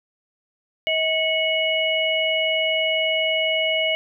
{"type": "tone cluster", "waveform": "sine", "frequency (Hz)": [638, 2206, 2918], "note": ["D#5", "C#7", "F#7"], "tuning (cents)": [43, -9, -25], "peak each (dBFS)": -23, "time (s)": [0.87, 3.95], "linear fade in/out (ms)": 0, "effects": []}